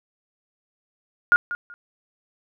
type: tone with echo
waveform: sine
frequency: 1425 Hz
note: F6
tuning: 34 cents sharp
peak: -11 dBFS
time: 1.32-1.36 s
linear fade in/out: 0 ms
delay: 190 ms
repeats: 2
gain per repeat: -14 dB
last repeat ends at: 1.74 s
effects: none